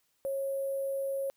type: tone with sample-and-hold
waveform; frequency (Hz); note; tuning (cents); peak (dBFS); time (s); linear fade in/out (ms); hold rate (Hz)
sine; 546; C#5; -26; -30; 0.25-1.3; 0; 11025
effects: white hiss -74 dBFS RMS until 1.36 s